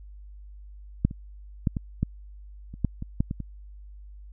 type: clicks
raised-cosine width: 5 ms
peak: -7 / -24 / -10 / -16 / -11 / -27 / -10 / -21 / -10 / -17 / -21 dBFS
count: 11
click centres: 1.05 / 1.111 / 1.672 / 1.768 / 2.03 / 2.74 / 2.847 / 3.024 / 3.205 / 3.311 / 3.403 s
effects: added 50 Hz sine -42 dBFS peak until 4.32 s